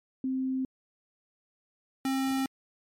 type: tone pair in turn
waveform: sine / square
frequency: 261.6 / 266.9 Hz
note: C4 / C4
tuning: 0 / +35 cents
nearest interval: unison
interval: 35 cents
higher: second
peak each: -27 dBFS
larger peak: neither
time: 0.24-0.65 / 2.05-2.46 s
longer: neither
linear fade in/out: 2 ms
effects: MP3 64 kbps

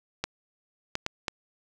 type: clicks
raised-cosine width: 0.2 ms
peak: -11 dBFS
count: 4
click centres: 0.24 / 0.954 / 1.064 / 1.282 s
effects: none

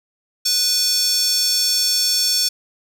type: tone with high-pass filter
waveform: square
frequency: 493.9 Hz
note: B4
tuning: in tune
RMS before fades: -18 dBFS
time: 0.45-2.49 s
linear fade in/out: 10 ms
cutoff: 5100 Hz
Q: 4.7
effects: none

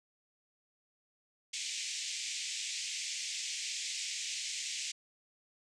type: band-pass noise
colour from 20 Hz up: white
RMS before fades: -39 dBFS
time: 1.53-4.92 s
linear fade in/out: 10 ms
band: 2100 to 7800 Hz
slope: 48 dB/octave
effects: none

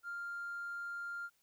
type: tone with hard clipping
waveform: sine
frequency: 1396.9 Hz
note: F6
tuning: in tune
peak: -40 dBFS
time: 0.03-1.3 s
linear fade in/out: 50 ms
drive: 1 dB
effects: white hiss -75 dBFS RMS until 1.42 s

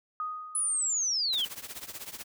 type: tone with exponential decay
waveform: sine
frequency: 1244.5 Hz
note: D#6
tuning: in tune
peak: -29 dBFS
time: 0.2-1.17 s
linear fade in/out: 1 ms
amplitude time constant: 210 ms
type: linear sweep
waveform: sine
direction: down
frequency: 10140 to 2960 Hz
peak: -26 dBFS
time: 0.55-1.45 s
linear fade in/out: 2 ms
type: noise with tremolo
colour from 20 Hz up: white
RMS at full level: -38 dBFS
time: 1.32-2.24 s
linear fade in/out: 20 ms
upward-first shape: triangle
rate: 16 Hz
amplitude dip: 90%
effects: none

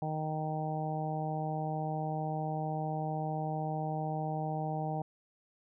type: harmonic tone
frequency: 155.56 Hz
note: D#3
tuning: in tune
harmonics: 1 / 2 / 3 / 4 / 5 / 6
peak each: -35 / -43 / -44 / -41 / -37 / -48 dBFS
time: 0.02-5.02 s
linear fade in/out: 2 ms
effects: none

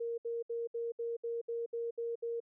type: tone bursts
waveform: sine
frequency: 466.2 Hz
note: A#4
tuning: in tune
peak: -34 dBFS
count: 10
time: 0-2.403 s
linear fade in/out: 10 ms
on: 180 ms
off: 67 ms
effects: none

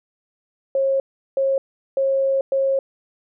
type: tone bursts at uneven times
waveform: sine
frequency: 541 Hz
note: C#5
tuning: 42 cents flat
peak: -16 dBFS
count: 4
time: 0.75-1 / 1.37-1.58 / 1.97-2.41 / 2.52-2.79 s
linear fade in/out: 2 ms
effects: none

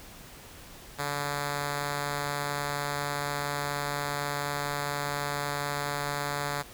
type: tone with notch filter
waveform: 5% pulse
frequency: 144.2 Hz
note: D3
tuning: 31 cents flat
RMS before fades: -32 dBFS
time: 0.98-6.63 s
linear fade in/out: 20 ms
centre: 330 Hz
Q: 1.9
effects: pink hiss -48 dBFS RMS until 6.73 s

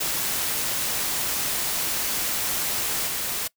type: noise with level steps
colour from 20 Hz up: white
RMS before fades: -26 / -28 dBFS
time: 0-3.48 s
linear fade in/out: 10 ms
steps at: 3.06 s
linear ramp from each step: 20 ms
effects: noise-tail reverb RT60 0.1 s tail -22 dB re dry

